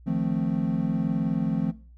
triangle chord, F dominant seventh, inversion third, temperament equal, 155.56 / 174.61 / 220 / 261.6 Hz, Eb3 / F3 / A3 / C4, 0 / 0 / 0 / 0 cents, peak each -28 / -25 / -27 / -28 dBFS, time 0.06-1.72 s, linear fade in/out 20 ms, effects noise-tail reverb RT60 0.4 s tail -18 dB re dry + added 60 Hz sine -47 dBFS peak until 1.97 s

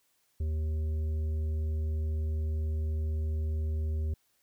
harmonic tone, 77.9 Hz, D#2, 3 cents sharp, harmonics 1 / 3 / 5 / 7, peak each -28 / -48 / -48 / -57 dBFS, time 0.4-4.14 s, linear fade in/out 5 ms, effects white hiss -72 dBFS RMS until 4.42 s

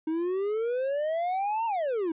triangle exponential two-way sweep, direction up then down, 311.1 to 932.3 to 311.1 Hz, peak -24 dBFS, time 0.07-2.12 s, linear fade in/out 5 ms, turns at 1.66 s, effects resampled to 8000 Hz

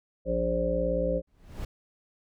harmonic tone, 58.27 Hz, A#1, in tune, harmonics 1 / 3 / 5 / 7 / 9 / 10, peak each -32 / -33 / -36 / -37 / -27 / -34 dBFS, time 0.25-1.22 s, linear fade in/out 50 ms
brown noise with exponential growth, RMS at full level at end -31 dBFS, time 1.27-1.65 s, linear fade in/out 5 ms, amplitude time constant 82 ms
effects none

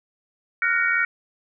sine chord, Gb major seventh, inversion third, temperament equal with one note detuned, 1396.9 / 1480 / 1864.7 / 2263 Hz, F6 / Gb6 / Bb6 / Db7, 0 / 0 / 0 / +35 cents, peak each -24 dBFS, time 0.62-1.05 s, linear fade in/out 2 ms, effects none

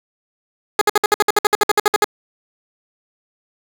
15% pulse tone bursts, 416.9 Hz, G#4, 7 cents sharp, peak -4 dBFS, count 16, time 0.79-2.044 s, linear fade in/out 2 ms, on 24 ms, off 58 ms, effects none

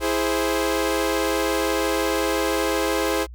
sawtooth chord, E augmented, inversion none, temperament equal, 329.6 / 415.3 / 523.3 Hz, E4 / G#4 / B#4, 0 / 0 / 0 cents, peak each -21 dBFS, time 0-3.27 s, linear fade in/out 50 ms, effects added 60 Hz sine -36 dBFS peak until 3.34 s

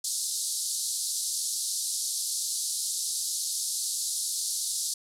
white band-pass noise, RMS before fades -31 dBFS, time 0.04-4.94 s, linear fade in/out 5 ms, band 4000 to 11000 Hz, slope 48 dB/octave, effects none

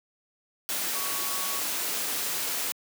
sine tone in noise, 1120 Hz, C#6, 18 cents sharp, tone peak -38 dBFS, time 0.95-1.6 s, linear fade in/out 0 ms, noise white, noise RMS -30 dBFS, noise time 0.69-2.72 s, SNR -11 dB, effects high-pass 200 Hz 12 dB/octave

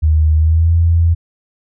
sine tone with pitch glide, 77.8 to 83.87 Hz, D#2 to E2, 0 to +30 cents, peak -8 dBFS, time 0.02-1.15 s, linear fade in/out 20 ms, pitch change +130 cents, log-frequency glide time 0.36-0.73 s, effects none

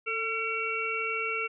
harmonic tone with a mistuned harmonic, 453.2 Hz, A#4, 49 cents flat, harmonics 1 / 3 / 5 / 6, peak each -36 / -34 / -33 / -33 dBFS, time 0.06-1.48 s, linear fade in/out 20 ms, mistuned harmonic 1, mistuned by -30 cents, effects none

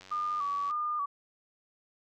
click train, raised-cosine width 0.2 ms, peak -33 dBFS, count 67, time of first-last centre 0.01-0.71 s, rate 94.3 Hz
sine tone with vibrato, 1174.7 Hz, D6, in tune, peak -29 dBFS, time 0.11-1.06 s, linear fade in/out 10 ms, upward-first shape square, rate 1.7 Hz, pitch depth 53 cents each way
effects none

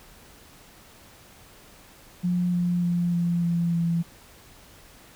sine tone with pitch steps, 177.7 / 175.86 / 174.04 / 172.24 / 170.46 / 168.7 Hz, F3 / F3 / F3 / F3 / F3 / E3, +30 / +12 / -6 / -24 / -42 / +40 cents, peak -21 dBFS, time 2.23-4.03 s, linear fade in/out 20 ms, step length 300 ms, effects pink hiss -51 dBFS RMS until 5.15 s

